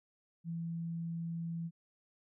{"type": "tone", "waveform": "sine", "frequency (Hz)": 167, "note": "E3", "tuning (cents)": 23, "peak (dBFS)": -36, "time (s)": [0.44, 1.71], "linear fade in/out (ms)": 50, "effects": []}